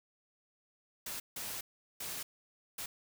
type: noise bursts at uneven times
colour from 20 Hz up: white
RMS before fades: -41 dBFS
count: 4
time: 1.06-1.2 / 1.36-1.61 / 2-2.23 / 2.78-2.86 s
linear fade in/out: 5 ms
effects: none

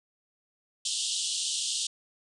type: band-pass noise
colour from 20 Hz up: pink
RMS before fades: -31 dBFS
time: 0.85-1.87 s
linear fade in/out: 5 ms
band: 2900 to 9400 Hz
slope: 96 dB/octave
effects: none

